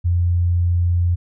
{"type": "tone", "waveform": "sine", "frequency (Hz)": 87.31, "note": "F2", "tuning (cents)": 0, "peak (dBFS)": -14, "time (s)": [0.04, 1.16], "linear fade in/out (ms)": 20, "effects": []}